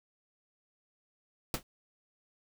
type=noise with exponential decay; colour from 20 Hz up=pink; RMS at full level=-28 dBFS; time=1.54-1.63 s; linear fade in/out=1 ms; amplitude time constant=19 ms; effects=none

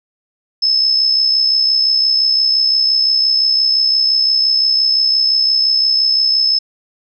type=tone with amplitude modulation; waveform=sine; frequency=5220 Hz; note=E8; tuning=18 cents flat; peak=-8 dBFS; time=0.62-6.59 s; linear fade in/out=10 ms; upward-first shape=sine; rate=65.8 Hz; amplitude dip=50%; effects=none

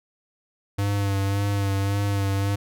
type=tone with vibrato; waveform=square; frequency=99.6 Hz; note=G2; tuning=28 cents sharp; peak=-22 dBFS; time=0.78-2.56 s; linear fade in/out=10 ms; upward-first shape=sine; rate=1.8 Hz; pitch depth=28 cents each way; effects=none

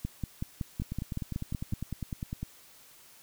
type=two click trains; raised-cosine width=5 ms; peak=-22 / -20 dBFS; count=17 / 10; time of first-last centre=0.82-2.43 / 0.05-1.735 s; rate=9.94 / 5.34 Hz; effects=white hiss -56 dBFS RMS until 3.22 s

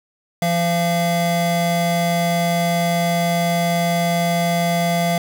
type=tone pair together; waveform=square; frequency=171.2 / 683.6 Hz; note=F3 / F5; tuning=-34 / -37 cents; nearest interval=2 octaves; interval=2397 cents; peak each=-20 dBFS; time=0.42-5.18 s; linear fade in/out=2 ms; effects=none

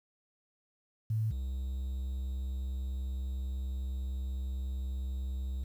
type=tone pair in turn; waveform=sine / triangle; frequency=110 / 65.41 Hz; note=A2 / C2; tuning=0 / 0 cents; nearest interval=major sixth; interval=900 cents; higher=first; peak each=-28 / -31 dBFS; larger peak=first; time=1.1-1.31 / 1.31-5.64 s; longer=second; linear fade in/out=5 ms; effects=10-bit

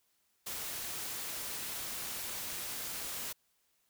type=noise; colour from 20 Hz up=white; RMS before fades=-40 dBFS; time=0.46-3.33 s; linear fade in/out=10 ms; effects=white hiss -75 dBFS RMS until 3.89 s

